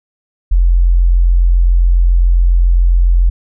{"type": "tone", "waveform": "sine", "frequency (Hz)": 43.65, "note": "F1", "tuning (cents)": 0, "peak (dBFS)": -6, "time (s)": [0.51, 3.3], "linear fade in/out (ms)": 10, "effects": []}